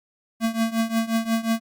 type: tone with tremolo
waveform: square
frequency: 226.3 Hz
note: A3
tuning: 49 cents sharp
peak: -18 dBFS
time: 0.4-1.6 s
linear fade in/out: 50 ms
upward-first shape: triangle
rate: 5.6 Hz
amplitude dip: 90%
effects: Opus 48 kbps